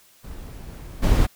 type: noise with level steps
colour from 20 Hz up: brown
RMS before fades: -37 / -17 dBFS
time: 0.23-1.27 s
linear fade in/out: 20 ms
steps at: 1.02 s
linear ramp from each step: 20 ms
effects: white hiss -55 dBFS RMS until 1.35 s